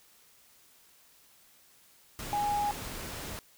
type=tone in noise; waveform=sine; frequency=826 Hz; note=G#5; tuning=10 cents flat; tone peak=-27 dBFS; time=2.33-2.71 s; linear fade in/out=0 ms; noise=pink; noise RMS=-40 dBFS; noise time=2.19-3.39 s; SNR=+10 dB; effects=white hiss -61 dBFS RMS until 3.57 s